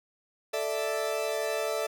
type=chord; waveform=40% pulse; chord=A suspended fourth; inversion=none; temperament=equal; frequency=440 / 587.3 / 659.3 Hz; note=A4 / D5 / E5; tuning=0 / 0 / 0 cents; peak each=-32 dBFS; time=0.53-1.87 s; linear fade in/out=10 ms; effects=none